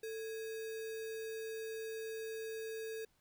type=tone with sample-and-hold; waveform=sine; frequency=444.2 Hz; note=A4; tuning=16 cents sharp; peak=-40 dBFS; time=0.03-3.05 s; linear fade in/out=5 ms; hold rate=2100 Hz; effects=pink hiss -75 dBFS RMS until 3.2 s